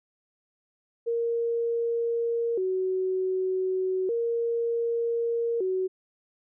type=tone with vibrato; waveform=sine; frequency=417.6 Hz; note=G#4; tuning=10 cents sharp; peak=-24 dBFS; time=1.06-5.88 s; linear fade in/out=20 ms; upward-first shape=square; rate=0.33 Hz; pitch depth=190 cents each way; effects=none